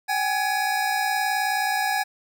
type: tone cluster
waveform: square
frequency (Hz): 766 / 825 / 1681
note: G5 / G#5 / G#6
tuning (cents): -40 / -12 / +20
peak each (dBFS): -27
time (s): 0.08-2.04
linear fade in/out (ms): 20
effects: none